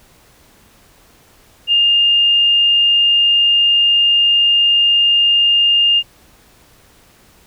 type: tone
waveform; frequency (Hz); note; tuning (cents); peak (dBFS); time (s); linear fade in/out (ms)
sine; 2817; F7; +14; -9; 1.67-6.03; 50
effects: pink hiss -49 dBFS RMS until 7.46 s